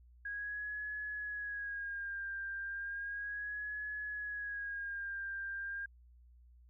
sine tone with vibrato, 1641 Hz, G#6, 21 cents flat, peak -38 dBFS, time 0.25-5.86 s, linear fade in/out 5 ms, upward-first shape sine, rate 0.34 Hz, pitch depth 56 cents each way, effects added 60 Hz sine -58 dBFS peak until 6.69 s

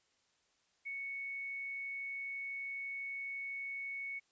sine tone, 2217 Hz, C#7, in tune, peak -39 dBFS, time 0.85-4.2 s, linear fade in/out 20 ms, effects white hiss -75 dBFS RMS until 4.31 s + resampled to 16000 Hz

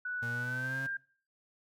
sine tone with pitch glide, 1480 to 1595.4 Hz, F#6 to G6, 0 to +30 cents, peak -34 dBFS, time 0.05-0.97 s, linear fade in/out 5 ms, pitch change +130 cents, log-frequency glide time 0.41-0.76 s
35% pulse exponential sweep, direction up, 116.54 to 136 Hz, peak -37 dBFS, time 0.22-0.87 s, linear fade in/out 10 ms
effects noise-tail reverb RT60 0.4 s tail -18 dB re dry

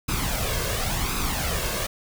pink noise with flanger, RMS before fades -26 dBFS, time 0.08-1.87 s, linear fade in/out 10 ms, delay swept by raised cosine 0.79 to 1.89 ms, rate 0.93 Hz, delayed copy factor +0.6, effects none

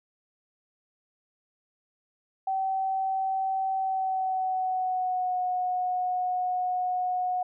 sine tone with pitch glide, 767 to 729.8 Hz, G5 to F#5, -38 to -24 cents, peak -25 dBFS, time 2.47-7.43 s, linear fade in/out 5 ms, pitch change -86 cents, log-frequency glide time 3.77-5.39 s, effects none

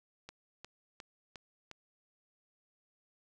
click train, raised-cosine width 0.2 ms, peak -29 dBFS, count 5, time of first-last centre 0.29-1.713 s, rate 2.81 Hz, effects none

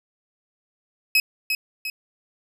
30% pulse tone with echo, 2553 Hz, D#7, 44 cents sharp, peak -12 dBFS, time 1.15-1.2 s, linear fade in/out 2 ms, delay 350 ms, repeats 2, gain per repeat -6 dB, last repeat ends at 1.9 s, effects none

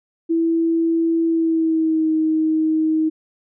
sine tone with pitch glide, 330 to 315.3 Hz, E4 to D#4, +2 to +23 cents, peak -15 dBFS, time 0.29-3.1 s, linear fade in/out 20 ms, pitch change -79 cents, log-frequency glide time 1.26-2.11 s, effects none

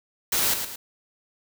white noise with echo, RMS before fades -23 dBFS, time 0.32-0.54 s, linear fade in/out 5 ms, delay 110 ms, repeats 2, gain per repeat -7 dB, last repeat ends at 0.76 s, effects none

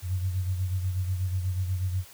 sine beating tone pair, 91.7 / 99.9 Hz, F#2 / G2, -15 / +33 cents, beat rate 8.2 Hz, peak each -26 / -35 dBFS, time 0.02-2.05 s, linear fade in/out 50 ms, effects white hiss -50 dBFS RMS until 2.13 s

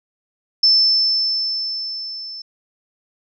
sine tone with level ramp, 5290 Hz, E8, 5 cents sharp, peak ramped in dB -9 to -30 dBFS, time 0.63-2.42 s, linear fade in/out 5 ms, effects none

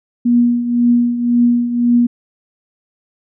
sine tone with tremolo, 240 Hz, B3, 49 cents flat, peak -7 dBFS, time 0.25-2.07 s, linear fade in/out 10 ms, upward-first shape triangle, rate 1.9 Hz, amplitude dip 70%, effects none

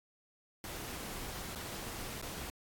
pink noise with dropouts, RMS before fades -43 dBFS, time 0.64-2.5 s, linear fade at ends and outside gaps 1 ms, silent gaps 1.551-1.557 / 2.215-2.225 s, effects AAC 64 kbps

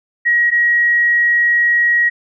sine tone pair in turn, 1900 / 1900 Hz, A#6 / A#6, +33 / +33 cents, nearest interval unison, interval 0 cents, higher neither, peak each -10 dBFS, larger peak neither, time 0.25-0.51 / 0.51-2.1 s, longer second, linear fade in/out 20 ms, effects none

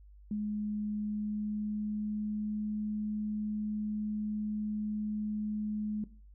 sine tone with pitch glide, 210 to 211.7 Hz, G#3 to G#3, +19 to +33 cents, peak -31 dBFS, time 0.31-6.04 s, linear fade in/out 2 ms, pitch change +14 cents, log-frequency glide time 0.97-2.78 s, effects noise-tail reverb RT60 0.4 s tail -17 dB re dry + added 50 Hz sine -52 dBFS peak until 6.34 s

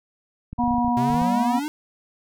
clicks, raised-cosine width 5 ms, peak -21 dBFS, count 12, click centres 0.53 / 0.588 / 0.638 / 0.679 / 0.71 / 0.741 / 0.783 / 0.847 / 0.881 / 1.102 / 1.143 / 1.217 s
harmonic tone, 241.3 Hz, B3, 40 cents flat, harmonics 1 / 3 / 4, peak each -21 / -25 / -24 dBFS, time 0.58-1.6 s, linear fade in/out 20 ms
square exponential sweep, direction up, 123.47 to 311.1 Hz, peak -26 dBFS, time 0.97-1.68 s, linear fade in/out 0 ms
effects none

